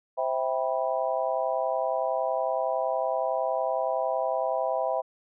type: chord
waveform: sine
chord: C major seventh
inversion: none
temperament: just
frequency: 523.3 / 654.1 / 784.9 / 981.1 Hz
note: C5 / E5 / G5 / B5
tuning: 0 / -14 / +2 / -12 cents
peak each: -30 / -28 / -31 / -33 dBFS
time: 0.17-5.02 s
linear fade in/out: 20 ms
effects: none